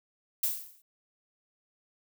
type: noise with exponential decay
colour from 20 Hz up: violet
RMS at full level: -25 dBFS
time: 0.43-0.82 s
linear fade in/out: 5 ms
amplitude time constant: 83 ms
effects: none